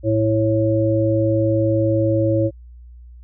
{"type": "harmonic tone", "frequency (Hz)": 110, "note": "A2", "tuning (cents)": 0, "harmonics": [1, 3, 5], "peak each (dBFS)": [-19, -19, -19], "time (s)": [0.03, 2.51], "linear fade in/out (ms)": 50, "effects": ["added 60 Hz sine -38 dBFS peak until 3.23 s"]}